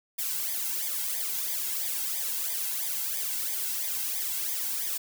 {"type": "noise with flanger", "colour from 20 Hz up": "blue", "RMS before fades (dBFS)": -31, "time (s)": [0.18, 4.98], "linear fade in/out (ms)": 10, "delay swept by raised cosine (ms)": [0.71, 1.71], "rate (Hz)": 3, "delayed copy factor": -0.95, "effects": []}